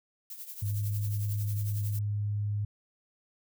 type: noise with tremolo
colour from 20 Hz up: violet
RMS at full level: -40 dBFS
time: 0.3-1.99 s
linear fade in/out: 2 ms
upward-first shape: triangle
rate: 11 Hz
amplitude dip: 75%
type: tone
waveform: sine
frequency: 103.5 Hz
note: G#2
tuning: 5 cents flat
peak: -28 dBFS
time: 0.62-2.65 s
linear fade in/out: 5 ms
effects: none